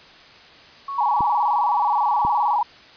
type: tone with pitch glide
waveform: sine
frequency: 1108.7 to 1132.7 Hz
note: C#6 to C#6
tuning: 0 to +37 cents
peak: -26 dBFS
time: 0.88-2.55 s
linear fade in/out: 5 ms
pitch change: +37 cents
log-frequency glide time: 1.09-1.17 s
type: tone with vibrato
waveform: sine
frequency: 895 Hz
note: A5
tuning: 29 cents sharp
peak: -17 dBFS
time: 0.98-2.63 s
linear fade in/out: 5 ms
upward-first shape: square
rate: 19 Hz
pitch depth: 120 cents each way
type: clicks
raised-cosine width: 3 ms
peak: -17 dBFS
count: 2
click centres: 1.207 / 2.25 s
effects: white hiss -46 dBFS RMS until 2.96 s + resampled to 11025 Hz